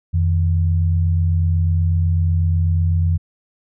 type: tone pair together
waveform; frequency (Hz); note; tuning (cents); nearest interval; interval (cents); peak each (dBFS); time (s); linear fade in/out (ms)
sine; 87.1 / 155.2; F2 / D#3; -4 / -4; minor seventh; 1000; -14 / -23; 0.13-3.18; 20
effects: none